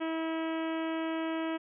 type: harmonic tone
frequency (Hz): 323.5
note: E4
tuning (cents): -32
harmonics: 1 / 2 / 3 / 4 / 5 / 6 / 7 / 8 / 9 / 10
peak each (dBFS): -32 / -38 / -42 / -44 / -46 / -48 / -49 / -50 / -51 / -52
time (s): 0-1.58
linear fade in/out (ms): 20
effects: none